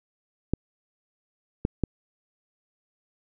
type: clicks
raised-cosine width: 3 ms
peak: -10 dBFS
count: 3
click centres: 0.536 / 1.651 / 1.837 s
effects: none